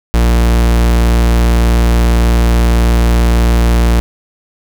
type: tone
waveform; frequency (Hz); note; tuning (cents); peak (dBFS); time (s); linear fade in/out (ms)
45% pulse; 58.27; A#1; 0; -7; 0.14-4; 0
effects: none